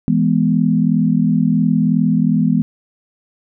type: chord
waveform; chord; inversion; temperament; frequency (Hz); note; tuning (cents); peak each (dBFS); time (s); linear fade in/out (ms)
sine; E major; none; equal; 164.81 / 207.7 / 246.9; E3 / G#3 / B3; 0 / 0 / 0; -16; 0.08-2.62; 0
effects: none